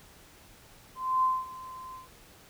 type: tone with ADSR envelope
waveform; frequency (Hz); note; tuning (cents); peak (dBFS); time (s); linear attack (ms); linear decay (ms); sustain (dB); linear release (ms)
sine; 1035; C6; -19; -21; 0.95-2.09; 280; 220; -19; 150
effects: pink hiss -55 dBFS RMS until 2.49 s